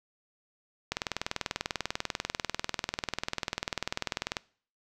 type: click train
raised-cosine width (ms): 0.2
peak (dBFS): -12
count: 71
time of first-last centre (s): 0.92-4.368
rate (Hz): 20.3
effects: noise-tail reverb RT60 0.5 s tail -23 dB re dry